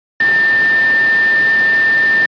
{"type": "tone in noise", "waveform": "sine", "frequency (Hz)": 1794, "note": "A6", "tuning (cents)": 33, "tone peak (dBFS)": -9, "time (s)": [0.2, 2.26], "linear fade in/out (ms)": 5, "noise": "pink", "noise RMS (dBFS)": -24, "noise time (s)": [0.2, 2.26], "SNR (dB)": 12, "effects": ["high-pass 200 Hz 12 dB/octave", "resampled to 11025 Hz"]}